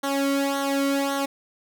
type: tone with flanger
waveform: sawtooth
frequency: 277.2 Hz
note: C#4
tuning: in tune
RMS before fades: -24 dBFS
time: 0.03-1.26 s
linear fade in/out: 10 ms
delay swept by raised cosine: 0.4 to 1.17 ms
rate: 1.8 Hz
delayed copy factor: -0.8
effects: none